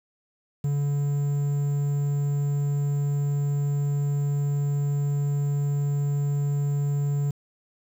triangle tone with quantisation, 143.2 Hz, D3, 43 cents flat, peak -20 dBFS, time 0.64-7.31 s, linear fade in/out 5 ms, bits 8, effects none

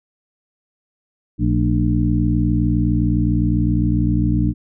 harmonic tone with a mistuned harmonic, 59.8 Hz, A#1, 45 cents sharp, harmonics 1 / 2 / 3 / 4 / 5, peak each -20 / -19 / -22 / -23 / -21 dBFS, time 1.38-4.54 s, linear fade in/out 50 ms, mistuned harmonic 4, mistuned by -91 cents, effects none

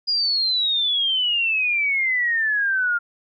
sine exponential sweep, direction down, 4909 to 1396.9 Hz, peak -18 dBFS, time 0.07-2.99 s, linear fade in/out 20 ms, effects none

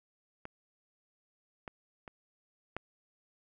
clicks, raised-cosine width 0.5 ms, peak -27 / -26 / -30 / -21 dBFS, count 4, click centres 0.454 / 1.678 / 2.078 / 2.766 s, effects none

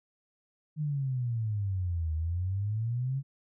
sine exponential two-way sweep, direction down then up, 155.56 to 77.78 to 140 Hz, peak -28 dBFS, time 0.76-3.23 s, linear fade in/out 50 ms, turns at 2.14 s, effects none

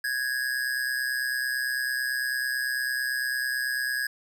square tone with amplitude modulation, 1661.2 Hz, G#6, in tune, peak -24 dBFS, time 0.04-4.07 s, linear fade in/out 5 ms, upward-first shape sine, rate 129 Hz, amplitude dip 65%, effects none

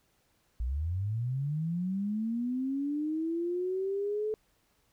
sine linear sweep, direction up, 55.6 to 435.3 Hz, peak -29 dBFS, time 0.6-4.34 s, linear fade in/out 0 ms, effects pink hiss -71 dBFS RMS until 4.92 s

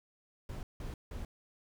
brown noise bursts, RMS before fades -41 dBFS, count 3, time 0.49-1.25 s, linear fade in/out 2 ms, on 140 ms, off 170 ms, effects none

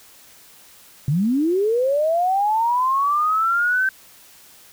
sine linear sweep, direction up, 130.1 to 1559 Hz, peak -16 dBFS, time 1.08-3.89 s, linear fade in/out 2 ms, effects white hiss -48 dBFS RMS until 4.72 s

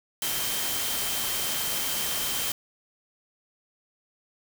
sine tone in noise, 3136 Hz, G7, in tune, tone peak -36 dBFS, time 0.22-2.52 s, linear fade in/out 2 ms, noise white, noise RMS -29 dBFS, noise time 0.22-2.52 s, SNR -10 dB, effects none

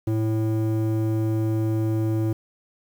square tone with band-pass filter, 110 Hz, A2, in tune, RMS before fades -23 dBFS, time 0.07-2.33 s, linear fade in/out 5 ms, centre 230 Hz, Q 5.7, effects 8-bit

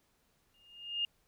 sine tone with exponential growth, 2830 Hz, F7, 22 cents sharp, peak -28 dBFS, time 0.54-1.05 s, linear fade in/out 2 ms, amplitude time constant 110 ms, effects pink hiss -73 dBFS RMS until 1.27 s

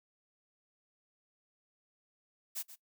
blue noise with echo, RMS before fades -38 dBFS, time 2.55-2.63 s, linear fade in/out 20 ms, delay 130 ms, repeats 1, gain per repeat -13 dB, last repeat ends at 2.76 s, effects noise-tail reverb RT60 0.1 s tail -18 dB re dry

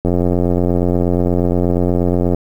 click train, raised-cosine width 2 ms, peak -3 dBFS, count 204, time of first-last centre 0.05-2.346 s, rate 88.4 Hz, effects 7-bit

